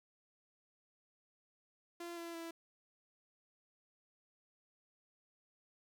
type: tone with pitch steps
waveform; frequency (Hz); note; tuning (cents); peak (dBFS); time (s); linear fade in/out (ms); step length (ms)
sawtooth; 343.3 / 337.8 / 332.4; F4 / E4 / E4; -30 / +42 / +15; -40; 2-2.51; 5; 170
effects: 12-bit